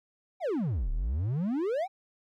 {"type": "exponential two-way sweep", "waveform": "triangle", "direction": "down then up", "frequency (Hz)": [810, 33.52, 810], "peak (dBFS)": -25, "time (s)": [0.4, 1.88], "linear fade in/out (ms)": 50, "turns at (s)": 0.91, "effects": []}